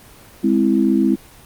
sine chord, Ab augmented, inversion none, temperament equal with one note detuned, 206.6 / 261.6 / 329.6 Hz, Ab3 / C4 / E4, -9 / 0 / 0 cents, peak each -17 dBFS, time 0.43-1.16 s, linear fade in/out 20 ms, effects pink hiss -44 dBFS RMS until 1.45 s + Opus 24 kbps

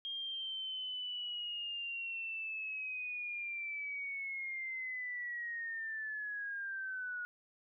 sine linear sweep, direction down, 3230 to 1448 Hz, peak -38 dBFS, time 0.05-7.25 s, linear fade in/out 0 ms, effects none

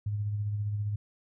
sine tone with tremolo, 103.83 Hz, G#2, in tune, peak -27 dBFS, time 0.06-0.96 s, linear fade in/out 5 ms, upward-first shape sine, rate 15 Hz, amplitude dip 35%, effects none

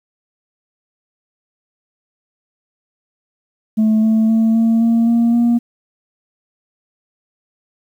sine tone with pitch steps, 217.8 / 220.8 / 223.9 / 227 / 230.2 / 233.4 / 236.7 Hz, A3 / A3 / A3 / A#3 / A#3 / A#3 / A#3, -17 / +6 / +30 / -46 / -22 / +2 / +27 cents, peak -8 dBFS, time 3.77-5.59 s, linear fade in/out 20 ms, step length 260 ms, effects tanh soft clip ceiling -9 dBFS + 8-bit

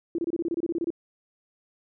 sine tone bursts, 337.2 Hz, E4, 39 cents sharp, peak -24 dBFS, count 13, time 0.15-0.904 s, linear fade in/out 2 ms, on 34 ms, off 26 ms, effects none

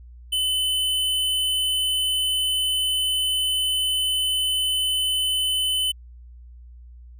square tone, 3024 Hz, F#7, 37 cents sharp, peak -21 dBFS, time 0.32-5.92 s, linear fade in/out 10 ms, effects added 60 Hz sine -41 dBFS peak until 7.19 s

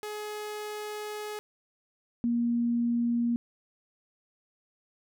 sawtooth / sine tone pair in turn, 421.6 / 236.6 Hz, G#4 / A#3, +26 / +26 cents, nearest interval minor seventh, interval 1000 cents, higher first, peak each -31 / -24 dBFS, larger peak second, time 0.03-1.39 / 2.24-3.36 s, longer first, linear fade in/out 0 ms, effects none

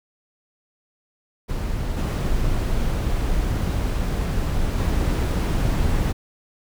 brown noise with level steps, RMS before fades -25 / -22 / -20 dBFS, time 1.48-6.13 s, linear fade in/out 20 ms, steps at 1.97 / 4.78 s, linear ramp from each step 5 ms, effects none

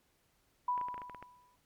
sine tone with exponential decay, 987.8 Hz, B5, in tune, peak -28 dBFS, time 0.68-1.56 s, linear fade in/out 5 ms, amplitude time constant 190 ms
clicks, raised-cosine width 0.5 ms, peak -32 dBFS, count 9, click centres 0.778 / 0.813 / 0.885 / 0.943 / 0.979 / 1.018 / 1.097 / 1.147 / 1.226 s
effects pink hiss -73 dBFS RMS until 1.65 s + MP3 96 kbps

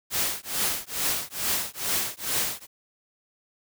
white noise with tremolo, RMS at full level -24 dBFS, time 0.1-2.67 s, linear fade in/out 50 ms, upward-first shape triangle, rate 2.3 Hz, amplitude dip 100%, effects none

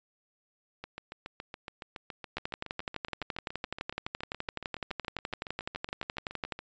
two click trains, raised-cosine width 0.3 ms, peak -17 / -24 dBFS, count 50 / 42, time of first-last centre 2.37-6.523 / 0.84-6.59 s, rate 11.8 / 7.13 Hz, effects resampled to 16000 Hz

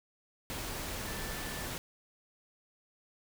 sine tone in noise, 1760 Hz, A6, in tune, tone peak -47 dBFS, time 1.07-1.66 s, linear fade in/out 0 ms, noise pink, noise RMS -39 dBFS, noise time 0.5-1.78 s, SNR -11 dB, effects none

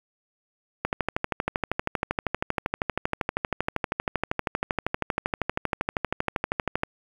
click train, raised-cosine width 0.5 ms, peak -9 dBFS, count 77, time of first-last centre 0.85-6.834 s, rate 12.7 Hz, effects 7-bit

